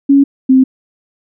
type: tone pair in turn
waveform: sine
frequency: 278.1 / 261.4 Hz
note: C#4 / C4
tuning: +6 / -1 cents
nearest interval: minor second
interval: 107 cents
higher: first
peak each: -4 dBFS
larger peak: neither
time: 0.09-0.24 / 0.49-0.64 s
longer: neither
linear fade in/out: 10 ms
effects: none